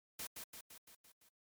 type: noise with echo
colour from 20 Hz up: white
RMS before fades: -44 dBFS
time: 0.19-0.27 s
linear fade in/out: 5 ms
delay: 170 ms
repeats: 6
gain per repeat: -4 dB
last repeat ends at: 1.29 s
effects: MP3 96 kbps